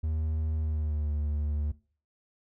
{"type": "tone with pitch glide", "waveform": "triangle", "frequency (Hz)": [78.4, 74], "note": ["D#2", "D2"], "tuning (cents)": [14, 14], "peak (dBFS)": -25, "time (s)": [0.03, 1.72], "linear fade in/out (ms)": 10, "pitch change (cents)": -100, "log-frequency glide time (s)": [0.58, 1.15], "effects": ["noise-tail reverb RT60 0.4 s tail -19 dB re dry"]}